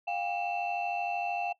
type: tone cluster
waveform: sine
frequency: 706 / 799 / 2675 Hz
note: F5 / G5 / E7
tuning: +19 / +33 / +25 cents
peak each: -32 / -33 / -36 dBFS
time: 0.07-1.53 s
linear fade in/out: 10 ms
effects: noise-tail reverb RT60 0.1 s tail -20 dB re dry + tanh soft clip ceiling -23 dBFS